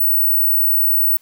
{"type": "tone", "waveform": "sine", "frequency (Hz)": 15870, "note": "B9", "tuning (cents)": 7, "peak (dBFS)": -12, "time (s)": [0, 1.17], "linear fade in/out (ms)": 5, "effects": ["white hiss -56 dBFS RMS until 1.21 s"]}